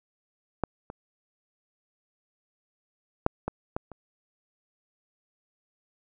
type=clicks; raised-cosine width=1 ms; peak=-11 / -24 / -6 / -15 / -15 / -28 dBFS; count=6; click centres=0.637 / 0.901 / 3.264 / 3.48 / 3.765 / 3.917 s; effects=none